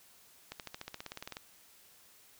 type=accelerating click train; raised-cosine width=0.2 ms; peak=-24 dBFS; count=15; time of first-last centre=0.52-1.369 s; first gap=78 ms; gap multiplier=0.96; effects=white hiss -61 dBFS RMS until 2.39 s